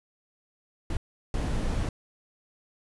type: noise bursts at uneven times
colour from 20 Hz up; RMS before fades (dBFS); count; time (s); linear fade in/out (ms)
brown; -28; 2; 0.9-0.97 / 1.34-1.89; 2
effects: resampled to 24000 Hz